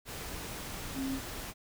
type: tone in noise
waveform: sine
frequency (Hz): 268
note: C4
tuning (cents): +42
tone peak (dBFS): -32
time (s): 0.94-1.2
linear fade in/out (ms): 50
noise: pink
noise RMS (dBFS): -41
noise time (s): 0.05-1.54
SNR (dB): +6
effects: none